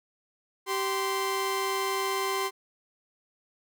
sawtooth tone pair together, 387.9 / 1040 Hz, G4 / C6, -18 / -11 cents, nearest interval octave + perfect fourth, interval 1707 cents, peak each -26 dBFS, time 0.66-2.51 s, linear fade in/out 50 ms, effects none

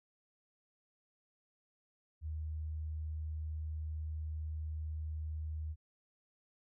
sine tone, 77.78 Hz, D#2, in tune, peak -37 dBFS, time 2.21-5.76 s, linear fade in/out 50 ms, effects none

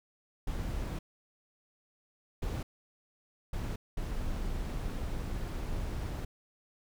brown noise bursts at uneven times, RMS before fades -35 dBFS, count 4, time 0.47-0.99 / 2.42-2.63 / 3.53-3.76 / 3.97-6.25 s, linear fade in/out 5 ms, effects none

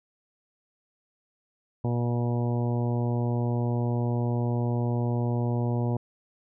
harmonic tone, 120 Hz, B2, 49 cents flat, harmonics 1 / 2 / 3 / 4 / 5 / 6 / 7 / 8, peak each -25 / -31 / -35 / -37 / -39 / -41 / -42 / -43 dBFS, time 1.84-5.97 s, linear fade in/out 5 ms, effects none

